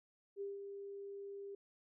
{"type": "tone with ADSR envelope", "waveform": "sine", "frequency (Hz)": 398.9, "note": "G4", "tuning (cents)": 30, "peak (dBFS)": -39, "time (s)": [0.36, 1.55], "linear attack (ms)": 50, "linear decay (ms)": 170, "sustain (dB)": -6, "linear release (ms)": 4, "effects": []}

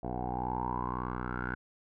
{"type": "tone with low-pass filter sweep", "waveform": "10% pulse", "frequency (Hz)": 61.74, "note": "B1", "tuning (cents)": 0, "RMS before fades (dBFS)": -35, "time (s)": [0.03, 1.55], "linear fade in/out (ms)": 5, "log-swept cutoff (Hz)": [670, 1500], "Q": 9.3, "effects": []}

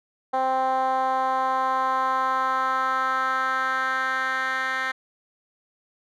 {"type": "tone with band-pass filter sweep", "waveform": "10% pulse", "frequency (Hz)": 261.6, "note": "C4", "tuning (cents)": 0, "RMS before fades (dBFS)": -24, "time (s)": [0.33, 4.92], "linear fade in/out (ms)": 10, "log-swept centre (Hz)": [740, 1900], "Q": 2.8, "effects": []}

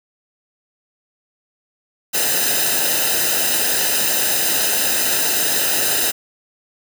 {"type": "noise with comb filter", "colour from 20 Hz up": "white", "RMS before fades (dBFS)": -18, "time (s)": [2.13, 6.12], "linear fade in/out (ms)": 20, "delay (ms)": 0.89, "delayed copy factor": -0.75, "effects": []}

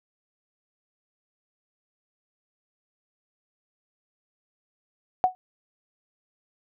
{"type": "tone with exponential decay", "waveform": "sine", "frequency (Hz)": 740, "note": "F#5", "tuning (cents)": 0, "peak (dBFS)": -12, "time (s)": [5.24, 5.35], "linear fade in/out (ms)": 0, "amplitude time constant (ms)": 23, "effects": []}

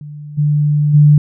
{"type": "tone with level steps", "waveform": "sine", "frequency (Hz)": 148.1, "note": "D3", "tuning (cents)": 15, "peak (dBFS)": [-27, -10, -4], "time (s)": [0.01, 1.18], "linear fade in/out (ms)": 2, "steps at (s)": [0.37, 0.93], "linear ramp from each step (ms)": 20, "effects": []}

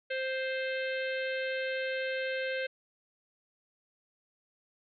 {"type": "harmonic tone", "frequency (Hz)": 524, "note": "C5", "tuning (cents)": 2, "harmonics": [1, 3, 4, 5, 6, 7, 8], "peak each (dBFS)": [-33, -37, -41, -42, -46, -50, -50], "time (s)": [0.1, 2.67], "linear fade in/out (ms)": 10, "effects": []}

